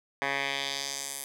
10% pulse tone with band-pass filter sweep, 138.59 Hz, C#3, in tune, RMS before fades -33 dBFS, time 0.22-1.24 s, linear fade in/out 0 ms, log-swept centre 1600 to 11000 Hz, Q 1.6, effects none

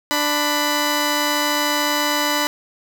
10% pulse tone pair together, 295.2 / 993 Hz, D4 / B5, +9 / +9 cents, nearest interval octave + major sixth, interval 2100 cents, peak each -12 dBFS, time 0.11-2.47 s, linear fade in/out 0 ms, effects none

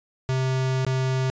square tone with dropouts, 130.81 Hz, C3, in tune, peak -22 dBFS, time 0.29-1.3 s, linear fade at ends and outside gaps 0 ms, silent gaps 0.849-0.866 s, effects resampled to 16000 Hz

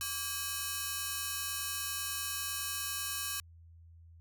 5% pulse ring-modulated tone, 1386 Hz, F6, 14 cents flat, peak -20 dBFS, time 0.01-3.4 s, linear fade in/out 0 ms, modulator 235 Hz, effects added 83 Hz sine -53 dBFS peak until 4.2 s

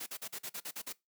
white noise bursts, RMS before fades -41 dBFS, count 9, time 0-0.928 s, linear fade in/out 10 ms, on 64 ms, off 44 ms, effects noise-tail reverb RT60 0.2 s tail -21 dB re dry + high-pass 150 Hz 12 dB/octave

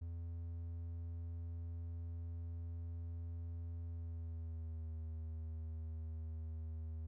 triangle tone with pitch glide, 84.2 to 80.03 Hz, E2 to D#2, +37 to +49 cents, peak -40 dBFS, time 0.01-7.07 s, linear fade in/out 10 ms, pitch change -88 cents, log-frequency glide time 3.85-4.92 s, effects none

